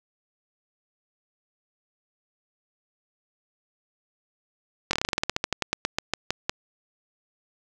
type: slowing click train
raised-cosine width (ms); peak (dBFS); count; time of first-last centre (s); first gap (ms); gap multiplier
0.2; -6; 21; 4.91-6.495; 22; 1.12
effects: none